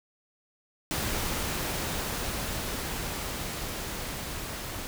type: noise with level ramp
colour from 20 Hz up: pink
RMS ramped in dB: -30 to -37 dBFS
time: 0.91-4.87 s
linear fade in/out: 0 ms
effects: none